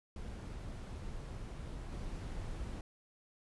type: noise with level steps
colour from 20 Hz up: brown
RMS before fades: -44 / -42 dBFS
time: 0.16-2.81 s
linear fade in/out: 2 ms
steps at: 1.92 s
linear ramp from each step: 5 ms
effects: resampled to 24000 Hz